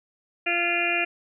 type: harmonic tone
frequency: 345.5 Hz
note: F4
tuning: 19 cents flat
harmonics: 1 / 2 / 4 / 5 / 6 / 7 / 8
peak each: -32 / -30 / -34 / -32 / -33 / -25 / -28 dBFS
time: 0.46-1.05 s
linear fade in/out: 10 ms
effects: none